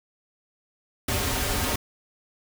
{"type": "noise with comb filter", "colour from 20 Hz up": "pink", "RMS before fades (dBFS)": -26, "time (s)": [1.08, 1.76], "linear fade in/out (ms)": 5, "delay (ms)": 6, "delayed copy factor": -0.95, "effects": []}